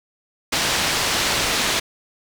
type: low-pass noise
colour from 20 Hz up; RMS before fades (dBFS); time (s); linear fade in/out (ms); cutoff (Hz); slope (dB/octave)
white; -21; 0.52-1.8; 10; 5100; 12
effects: none